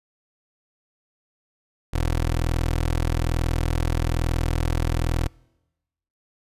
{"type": "tone", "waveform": "20% pulse", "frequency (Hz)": 41.14, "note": "E1", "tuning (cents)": -3, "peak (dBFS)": -16, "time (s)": [1.93, 5.28], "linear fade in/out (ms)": 10, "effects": ["noise-tail reverb RT60 1.0 s tail -26 dB re dry", "resampled to 32000 Hz"]}